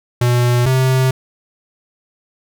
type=tone pair in turn; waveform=square; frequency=121.9 / 130.47 Hz; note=B2 / C3; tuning=-22 / -5 cents; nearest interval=minor second; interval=117 cents; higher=second; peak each=-12 dBFS; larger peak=neither; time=0.21-0.66 / 0.66-1.11 s; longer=neither; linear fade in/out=5 ms; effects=none